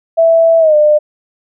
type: tone with pitch glide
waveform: sine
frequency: 659.3 to 601.1 Hz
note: E5 to D5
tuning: 0 to +40 cents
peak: -5 dBFS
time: 0.17-0.99 s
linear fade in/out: 20 ms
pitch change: -160 cents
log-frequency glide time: 0.59-0.75 s
effects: none